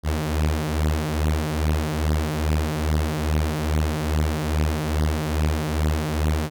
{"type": "beating tone pair", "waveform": "sawtooth", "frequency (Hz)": [75.4, 77.8], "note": ["D2", "D#2"], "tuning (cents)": [46, 0], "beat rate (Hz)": 2.4, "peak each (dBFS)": [-20, -19], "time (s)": [0.03, 6.5], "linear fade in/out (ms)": 50, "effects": []}